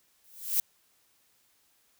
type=noise with exponential growth; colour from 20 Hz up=violet; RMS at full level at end=-23 dBFS; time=0.24-0.6 s; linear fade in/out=0 ms; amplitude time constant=77 ms; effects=white hiss -68 dBFS RMS until 1.99 s